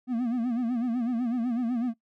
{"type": "tone with vibrato", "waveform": "triangle", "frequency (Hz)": 240, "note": "B3", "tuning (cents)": -49, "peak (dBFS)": -23, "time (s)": [0.07, 1.94], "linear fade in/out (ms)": 50, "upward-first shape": "sine", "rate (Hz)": 8, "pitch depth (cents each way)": 110, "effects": ["noise-tail reverb RT60 0.1 s tail -20 dB re dry"]}